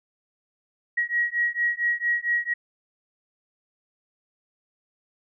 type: beating tone pair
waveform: sine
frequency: 1901 / 1905.4 Hz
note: A#6 / A#6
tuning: +33 / +37 cents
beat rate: 4.4 Hz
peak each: -25 dBFS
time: 0.97-2.54 s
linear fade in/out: 10 ms
effects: none